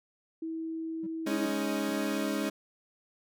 sine tone, 324.1 Hz, E4, 29 cents flat, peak -33 dBFS, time 0.42-1.46 s, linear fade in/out 5 ms
triangle tone bursts, 192.9 Hz, G3, 28 cents flat, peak -39 dBFS, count 3, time 1.03-1.924 s, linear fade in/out 5 ms, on 38 ms, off 390 ms
30% pulse chord, Ab suspended fourth, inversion none, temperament equal with one note detuned, 207.7 / 277.2 / 313.5 Hz, Ab3 / Db4 / Eb4, 0 / 0 / +13 cents, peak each -31 dBFS, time 1.26-2.5 s, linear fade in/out 10 ms
effects none

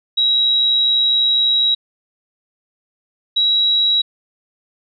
sine tone pair in turn, 3856 / 3874 Hz, B7 / B7, -42 / -34 cents, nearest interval unison, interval 8 cents, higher second, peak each -12 dBFS, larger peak neither, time 0.17-1.75 / 3.36-4.02 s, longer first, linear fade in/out 10 ms, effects none

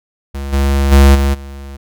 square tone with level steps, 69.1 Hz, C#2, 5 cents flat, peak -21 / -11 / -4 / -11 / -28 dBFS, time 0.34-1.77 s, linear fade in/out 10 ms, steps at 0.52 / 0.91 / 1.14 / 1.33 s, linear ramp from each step 20 ms, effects none

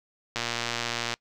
click train, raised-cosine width 0.2 ms, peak -11 dBFS, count 93, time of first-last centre 0.36-1.14 s, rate 118 Hz, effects noise-tail reverb RT60 0.1 s tail -24 dB re dry

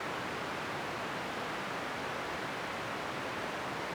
white band-pass noise, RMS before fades -38 dBFS, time 0-3.94 s, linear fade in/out 5 ms, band 110 to 1600 Hz, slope 12 dB/octave, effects none

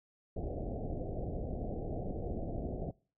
pink low-pass noise, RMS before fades -38 dBFS, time 0.36-2.91 s, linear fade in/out 5 ms, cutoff 740 Hz, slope 96 dB/octave, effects noise-tail reverb RT60 0.4 s tail -24 dB re dry

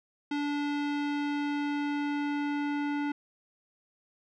square tone with low-pass filter sweep, 290 Hz, D4, 22 cents flat, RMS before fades -31 dBFS, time 0.31-3.12 s, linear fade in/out 5 ms, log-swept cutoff 3600 to 2200 Hz, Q 1.1, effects none

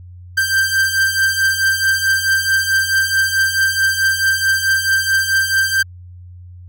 45% pulse beating tone pair, 1567 / 1571.6 Hz, G6 / G6, -1 / +4 cents, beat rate 4.6 Hz, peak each -19 / -15 dBFS, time 0.37-5.83 s, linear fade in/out 10 ms, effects added 89 Hz sine -34 dBFS peak until 6.68 s

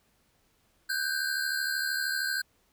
square tone cluster, 1514 / 1587 / 4204 Hz, F#6 / G6 / C8, +39 / +21 / +7 cents, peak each -33 / -32 / -37 dBFS, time 0.89-2.42 s, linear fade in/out 10 ms, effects pink hiss -69 dBFS RMS until 2.72 s

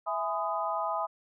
sine chord, E major seventh, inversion none, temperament equal with one note detuned, 659.3 / 830.6 / 1012 / 1244.5 Hz, E5 / G#5 / B5 / D#6, 0 / 0 / +42 / 0 cents, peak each -34 dBFS, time 0.06-1.07 s, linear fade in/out 20 ms, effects none

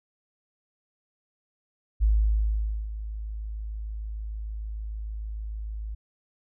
sine tone with ADSR envelope, 53.3 Hz, G#1, 46 cents sharp, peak -17 dBFS, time 2-5.95 s, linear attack 29 ms, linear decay 850 ms, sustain -14 dB, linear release 10 ms, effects none

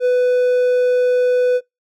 triangle tone, 497.6 Hz, B4, 13 cents sharp, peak -10 dBFS, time 0-1.61 s, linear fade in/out 50 ms, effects noise-tail reverb RT60 0.2 s tail -26 dB re dry

